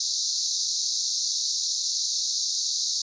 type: band-pass noise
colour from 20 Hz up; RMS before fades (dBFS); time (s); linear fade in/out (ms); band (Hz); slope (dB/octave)
white; -27; 0-3.02; 5; 3900 to 6700; 96
effects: resampled to 16000 Hz